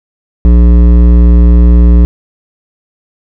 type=tone with hard clipping; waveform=triangle; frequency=59.2 Hz; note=A#1; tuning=27 cents sharp; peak=-3 dBFS; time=0.45-2.05 s; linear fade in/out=0 ms; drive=16 dB; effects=none